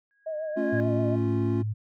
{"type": "tone with exponential growth", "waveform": "sine", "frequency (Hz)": 1647, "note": "G#6", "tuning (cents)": -15, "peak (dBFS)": -29, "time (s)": [0.11, 0.8], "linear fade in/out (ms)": 0, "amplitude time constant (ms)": 150}
{"type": "tone with vibrato", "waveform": "sine", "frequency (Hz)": 622.3, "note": "D#5", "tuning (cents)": 0, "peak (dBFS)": -29, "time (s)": [0.26, 1.16], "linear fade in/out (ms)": 10, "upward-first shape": "triangle", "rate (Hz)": 7, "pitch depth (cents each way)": 64}
{"type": "chord", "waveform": "triangle", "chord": "A augmented", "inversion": "none", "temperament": "equal", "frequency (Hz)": [220, 277.2, 349.2], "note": ["A3", "C#4", "E#4"], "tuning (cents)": [0, 0, 0], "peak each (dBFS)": [-29, -27, -27], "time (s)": [0.56, 1.63], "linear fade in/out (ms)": 20}
{"type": "tone with pitch glide", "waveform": "sine", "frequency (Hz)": [111.5, 107.21], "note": ["A2", "A2"], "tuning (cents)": [23, -44], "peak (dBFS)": -26, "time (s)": [0.72, 1.74], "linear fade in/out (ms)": 20, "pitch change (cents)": -67, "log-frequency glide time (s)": [1.14, 1.25]}
{"effects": []}